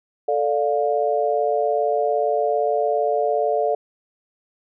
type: chord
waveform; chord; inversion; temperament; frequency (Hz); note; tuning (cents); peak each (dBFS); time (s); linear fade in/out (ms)
sine; D minor; second; just; 440.5 / 587.3 / 704.8; A4 / D5 / F5; +2 / 0 / +16; -22; 0.28-3.75; 5
effects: none